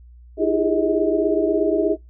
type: tone cluster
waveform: sine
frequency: 313.1 / 341.1 / 399.9 / 416.7 / 634 Hz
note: D#4 / F4 / G4 / G#4 / D#5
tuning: +11 / -41 / +35 / +6 / +32 cents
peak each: -23 dBFS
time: 0.37-1.97 s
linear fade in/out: 50 ms
effects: noise-tail reverb RT60 0.2 s tail -24 dB re dry + added 60 Hz sine -42 dBFS peak until 2.09 s